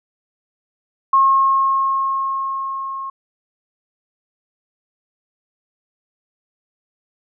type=tone with level ramp; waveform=sine; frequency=1080 Hz; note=C#6; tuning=45 cents flat; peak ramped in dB=-9 to -25 dBFS; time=1.13-3.1 s; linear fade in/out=5 ms; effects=none